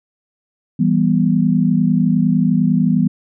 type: chord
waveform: sine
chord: E minor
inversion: none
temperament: equal with one note detuned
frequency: 164.81 / 196 / 244.7 Hz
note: E3 / G3 / B3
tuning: 0 / 0 / -16 cents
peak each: -16 dBFS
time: 0.79-3.08 s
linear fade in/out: 10 ms
effects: none